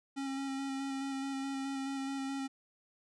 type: tone with vibrato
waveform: square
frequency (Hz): 271.7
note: C#4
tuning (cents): -35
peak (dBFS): -36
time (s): 0.16-2.48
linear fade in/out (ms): 20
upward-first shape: square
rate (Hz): 4.7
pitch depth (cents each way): 14
effects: resampled to 22050 Hz